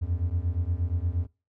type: beating tone pair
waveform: triangle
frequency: 82.41 / 90.91 Hz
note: E2 / F#2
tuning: 0 / -30 cents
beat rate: 8.5 Hz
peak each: -26 dBFS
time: 0.01-1.27 s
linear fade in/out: 20 ms
effects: noise-tail reverb RT60 0.3 s tail -22 dB re dry